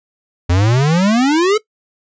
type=exponential sweep; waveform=square; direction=up; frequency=84.2 to 443.3 Hz; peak=-11 dBFS; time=0.49-1.58 s; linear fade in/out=10 ms; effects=noise-tail reverb RT60 0.1 s tail -19 dB re dry + resampled to 16000 Hz